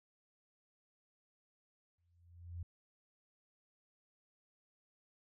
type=tone with exponential growth; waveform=sine; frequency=86.3 Hz; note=F2; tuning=20 cents flat; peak=-39 dBFS; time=1.98-2.63 s; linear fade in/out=5 ms; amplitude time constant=140 ms; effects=none